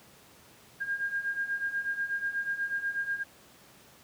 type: beating tone pair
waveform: sine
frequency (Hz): 1609 / 1617.2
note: G6 / G#6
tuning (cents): +45 / -46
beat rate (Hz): 8.2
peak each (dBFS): -35 / -31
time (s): 0.8-3.24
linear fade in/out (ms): 20
effects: pink hiss -56 dBFS RMS until 4.03 s + high-pass 100 Hz 12 dB/octave

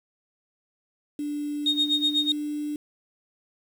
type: tone with pitch glide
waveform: sine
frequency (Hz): 293.7 to 297.1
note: D4 to D4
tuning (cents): 0 to +20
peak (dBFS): -27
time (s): 1.19-2.76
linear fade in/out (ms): 2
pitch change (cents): +20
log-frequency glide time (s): 1.52-2.36
type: tone with tremolo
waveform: sine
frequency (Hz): 3715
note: A#7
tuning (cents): -7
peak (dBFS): -17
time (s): 1.66-2.32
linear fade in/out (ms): 2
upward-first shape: sine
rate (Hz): 8.1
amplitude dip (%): 90
effects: tanh soft clip ceiling -15 dBFS + 8-bit

